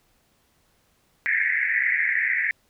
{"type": "band-pass noise", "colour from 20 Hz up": "pink", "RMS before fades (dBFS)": -23, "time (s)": [1.26, 2.51], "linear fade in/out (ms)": 0, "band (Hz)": [1700, 2200], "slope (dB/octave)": 96, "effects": ["pink hiss -65 dBFS RMS until 2.69 s"]}